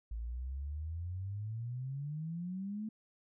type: exponential sweep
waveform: sine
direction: up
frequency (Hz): 54.1 to 221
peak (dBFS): -37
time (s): 0.11-2.89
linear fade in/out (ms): 5
effects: none